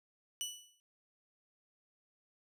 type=tone with exponential decay; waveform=20% pulse; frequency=2960 Hz; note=F#7; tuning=in tune; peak=-29 dBFS; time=0.41-0.8 s; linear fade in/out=0 ms; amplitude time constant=83 ms; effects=none